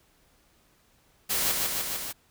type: noise with echo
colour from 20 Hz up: white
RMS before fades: -27 dBFS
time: 1.29-1.53 s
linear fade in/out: 20 ms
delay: 150 ms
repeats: 4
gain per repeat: -2 dB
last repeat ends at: 2.13 s
effects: pink hiss -64 dBFS RMS until 2.3 s